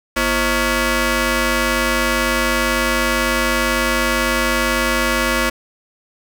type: ring-modulated tone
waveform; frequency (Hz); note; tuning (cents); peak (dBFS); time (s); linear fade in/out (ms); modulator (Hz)
10% pulse; 290; D4; -22; -4; 0.16-5.5; 10; 821
effects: none